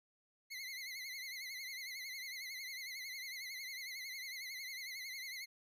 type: tone with vibrato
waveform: 25% pulse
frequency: 2093 Hz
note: C7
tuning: in tune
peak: -40 dBFS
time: 0.5-5.46 s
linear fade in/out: 20 ms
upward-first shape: triangle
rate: 11 Hz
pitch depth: 110 cents each way
effects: none